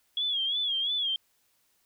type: tone with vibrato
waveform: sine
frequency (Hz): 3322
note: G#7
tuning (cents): 0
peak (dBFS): -26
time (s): 0.17-1.16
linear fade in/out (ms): 2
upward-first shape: sine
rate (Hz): 2.9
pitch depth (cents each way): 96
effects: white hiss -70 dBFS RMS until 1.85 s